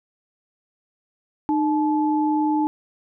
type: tone pair together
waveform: sine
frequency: 305.1 / 863 Hz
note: D#4 / A5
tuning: -34 / -34 cents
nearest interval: octave + tritone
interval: 1800 cents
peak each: -19 / -23 dBFS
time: 1.49-2.67 s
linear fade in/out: 0 ms
effects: none